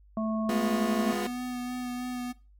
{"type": "harmonic tone", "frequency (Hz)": 219.3, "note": "A3", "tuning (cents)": -6, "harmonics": [1, 3, 5], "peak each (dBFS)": [-28, -33, -39], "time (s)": [0.17, 1.13], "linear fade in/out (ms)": 2}
{"type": "chord", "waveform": "30% pulse", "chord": "F diminished", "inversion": "first", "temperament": "equal with one note detuned", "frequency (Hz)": [207.7, 246.9, 355.3], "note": ["Ab3", "Cb4", "F4"], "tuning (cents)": [0, 0, 30], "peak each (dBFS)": -30, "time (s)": [0.49, 1.27], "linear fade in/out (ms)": 2}
{"type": "tone with vibrato", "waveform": "square", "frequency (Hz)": 248, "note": "B3", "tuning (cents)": 7, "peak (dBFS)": -33, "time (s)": [1.06, 2.33], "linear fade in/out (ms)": 20, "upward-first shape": "sine", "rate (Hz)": 3.2, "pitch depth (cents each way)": 15}
{"effects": ["noise-tail reverb RT60 0.3 s tail -19 dB re dry", "added 50 Hz sine -54 dBFS peak until 2.59 s"]}